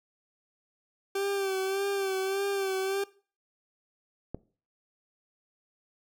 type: tone with vibrato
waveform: 40% pulse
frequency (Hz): 389.6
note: G4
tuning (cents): -11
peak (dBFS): -27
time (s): 1.15-3.04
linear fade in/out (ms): 5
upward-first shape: sine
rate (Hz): 1.7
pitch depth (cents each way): 43
type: click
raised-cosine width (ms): 2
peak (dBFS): -21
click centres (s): 4.346
effects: noise-tail reverb RT60 0.4 s tail -20 dB re dry